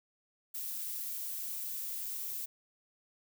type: noise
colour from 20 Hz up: violet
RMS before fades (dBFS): -39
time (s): 0.54-2.46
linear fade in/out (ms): 10
effects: none

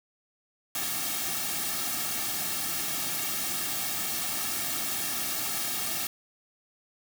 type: noise with comb filter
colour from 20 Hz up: white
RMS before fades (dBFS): -31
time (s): 0.75-6.07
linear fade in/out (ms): 2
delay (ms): 2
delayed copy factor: -0.8
effects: none

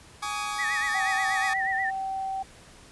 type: chord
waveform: sawtooth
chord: Ab suspended fourth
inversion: none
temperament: equal with one note detuned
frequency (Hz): 830.6 / 1134 / 1244.5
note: Ab5 / Db6 / Eb6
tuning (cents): 0 / +39 / 0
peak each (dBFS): -30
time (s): 0.22-1.54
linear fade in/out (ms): 10
type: tone with vibrato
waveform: sine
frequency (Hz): 1875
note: A#6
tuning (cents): +10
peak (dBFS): -26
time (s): 0.58-1.91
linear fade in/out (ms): 20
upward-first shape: sine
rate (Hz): 8.3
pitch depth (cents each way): 90
type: tone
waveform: sine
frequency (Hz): 771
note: G5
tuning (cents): -29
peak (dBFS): -28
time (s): 0.94-2.43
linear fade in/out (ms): 10
effects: pink hiss -51 dBFS RMS until 2.91 s + resampled to 24000 Hz

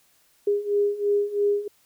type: beating tone pair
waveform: sine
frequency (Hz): 406.7 / 409.7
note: G#4 / G#4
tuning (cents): -36 / -24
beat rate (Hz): 3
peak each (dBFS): -25 / -22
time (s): 0.47-1.68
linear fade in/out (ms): 5
effects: white hiss -62 dBFS RMS until 1.85 s

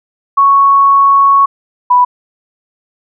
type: tone pair in turn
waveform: sine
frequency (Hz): 1108.7 / 987.7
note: C#6 / B5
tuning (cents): 0 / 0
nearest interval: major second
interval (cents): 200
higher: first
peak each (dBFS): -4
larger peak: neither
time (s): 0.37-1.46 / 1.9-2.05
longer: first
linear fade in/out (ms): 10
effects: none

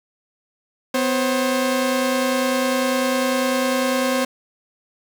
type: tone pair together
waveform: sawtooth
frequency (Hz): 252 / 534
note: B3 / C5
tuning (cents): +35 / +35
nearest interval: octave + minor second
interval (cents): 1300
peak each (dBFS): -17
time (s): 0.94-4.25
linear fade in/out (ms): 5
effects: none

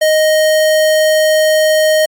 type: tone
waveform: square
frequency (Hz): 622.3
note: D#5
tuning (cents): 0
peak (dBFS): -9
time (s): 0.01-2.06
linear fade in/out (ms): 10
effects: AAC 64 kbps

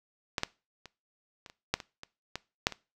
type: clicks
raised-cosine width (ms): 0.2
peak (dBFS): -12 / -10 / -28 / -28 / -30 / -8 / -23 / -25 / -17 / -6 / -22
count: 11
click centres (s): 0.382 / 0.434 / 0.857 / 1.462 / 1.499 / 1.74 / 1.802 / 2.034 / 2.356 / 2.669 / 2.723
effects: noise-tail reverb RT60 0.3 s tail -21 dB re dry

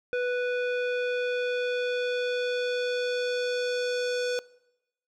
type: tone with low-pass filter sweep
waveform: square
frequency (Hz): 493.6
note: B4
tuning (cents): -1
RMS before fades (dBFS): -28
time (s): 0.13-4.39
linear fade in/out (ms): 0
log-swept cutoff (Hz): 2200 to 5700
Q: 1.5
effects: noise-tail reverb RT60 0.9 s tail -22 dB re dry

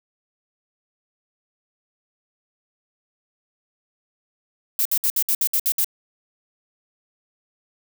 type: noise bursts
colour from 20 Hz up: violet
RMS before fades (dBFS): -20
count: 9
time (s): 4.79-5.845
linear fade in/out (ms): 2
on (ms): 63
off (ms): 61
effects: none

